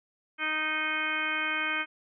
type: harmonic tone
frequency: 310.5 Hz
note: D#4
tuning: 3 cents flat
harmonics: 1 / 2 / 3 / 4 / 5 / 6 / 7 / 8 / 10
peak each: -41 / -44 / -42 / -36 / -32 / -41 / -33 / -34 / -39 dBFS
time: 0.38-1.86 s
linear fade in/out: 50 ms
effects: none